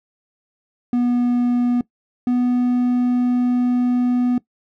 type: tone pair in turn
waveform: triangle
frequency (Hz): 243.6 / 246.7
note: B3 / B3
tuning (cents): -24 / -2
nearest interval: unison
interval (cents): 22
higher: second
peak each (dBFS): -13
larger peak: neither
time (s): 0.93-1.81 / 2.27-4.38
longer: second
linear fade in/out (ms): 2
effects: noise-tail reverb RT60 0.1 s tail -19 dB re dry